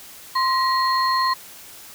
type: tone cluster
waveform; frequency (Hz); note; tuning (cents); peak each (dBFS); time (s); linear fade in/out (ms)
sine; 1045 / 1907 / 4251; C6 / A#6 / C8; -2 / +39 / +27; -18 / -27 / -26; 0.35-1.34; 10
effects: white hiss -42 dBFS RMS until 1.94 s